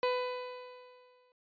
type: tone with exponential decay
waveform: 30% pulse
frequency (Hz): 499.3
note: B4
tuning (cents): +19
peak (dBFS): -24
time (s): 0.03-1.32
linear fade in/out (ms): 1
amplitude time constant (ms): 280
effects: resampled to 11025 Hz